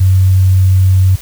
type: tone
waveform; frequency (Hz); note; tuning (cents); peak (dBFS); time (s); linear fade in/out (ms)
sine; 94; F#2; +28; -5; 0-1.16; 10
effects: added 50 Hz sine -37 dBFS peak until 1.21 s + white hiss -34 dBFS RMS until 1.21 s